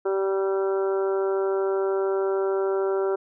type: harmonic tone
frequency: 193.8 Hz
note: G3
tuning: 20 cents flat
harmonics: 2 / 3 / 4 / 5 / 6 / 7 / 8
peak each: -22 / -31 / -36 / -37 / -44 / -36 / -46 dBFS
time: 0.05-3.16 s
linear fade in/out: 10 ms
effects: none